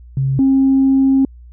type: tone pair in turn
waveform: sine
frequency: 134.8 / 268.6 Hz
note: C#3 / C4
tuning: -48 / +46 cents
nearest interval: octave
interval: 1194 cents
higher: second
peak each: -13 / -8 dBFS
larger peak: second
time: 0.17-0.39 / 0.39-1.25 s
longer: second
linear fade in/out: 2 ms
effects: tanh soft clip ceiling -5 dBFS + added 60 Hz sine -36 dBFS peak until 1.52 s